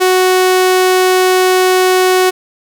sawtooth tone, 370 Hz, F#4, in tune, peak -4 dBFS, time 0-2.31 s, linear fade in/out 20 ms, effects none

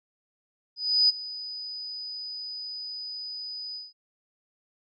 sine tone with ADSR envelope, 4978 Hz, D#8, in tune, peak -16 dBFS, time 0.76-3.93 s, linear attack 330 ms, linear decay 20 ms, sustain -18 dB, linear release 180 ms, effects none

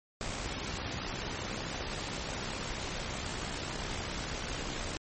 pink noise with amplitude modulation, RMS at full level -35 dBFS, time 0.21-4.97 s, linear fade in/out 0 ms, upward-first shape sine, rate 64.6 Hz, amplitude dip 45%, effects MP3 32 kbps

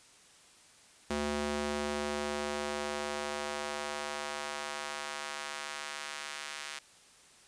square tone with high-pass filter sweep, 73.42 Hz, D2, in tune, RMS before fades -37 dBFS, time 1.1-6.79 s, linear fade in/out 5 ms, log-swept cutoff 230 to 1800 Hz, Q 0.8, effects white hiss -59 dBFS RMS until 7.47 s + resampled to 22050 Hz

